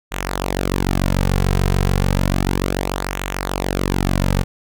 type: tone with flanger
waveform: sawtooth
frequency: 46.84 Hz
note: F#1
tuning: 22 cents sharp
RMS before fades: -19 dBFS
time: 0.11-4.44 s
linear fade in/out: 20 ms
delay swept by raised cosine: 0.2 to 3.5 ms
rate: 0.32 Hz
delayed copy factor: -0.7
effects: none